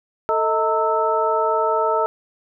sine tone cluster, 443.7 / 635 / 911 / 1311 Hz, A4 / D#5 / A#5 / E6, +14 / +35 / -40 / -10 cents, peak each -22 dBFS, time 0.29-2.06 s, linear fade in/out 0 ms, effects none

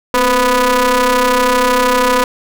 sawtooth ring-modulated tone, 244.2 Hz, B3, 19 cents flat, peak -3 dBFS, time 0.14-2.24 s, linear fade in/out 2 ms, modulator 749 Hz, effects none

